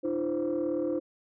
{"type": "tone cluster", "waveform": "sine", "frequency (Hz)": [302.3, 340.1, 519], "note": ["D#4", "F4", "C5"], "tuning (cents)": [-50, -46, -14], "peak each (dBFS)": -30, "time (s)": [0.03, 1], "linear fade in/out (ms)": 20, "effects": ["tanh soft clip ceiling -22 dBFS"]}